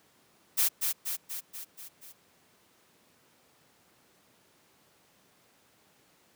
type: noise with echo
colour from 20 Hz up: blue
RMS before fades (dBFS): -25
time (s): 0.57-0.69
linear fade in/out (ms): 20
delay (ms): 240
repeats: 6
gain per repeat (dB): -4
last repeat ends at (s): 2.13
effects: pink hiss -64 dBFS RMS until 6.35 s + high-pass 150 Hz 12 dB/octave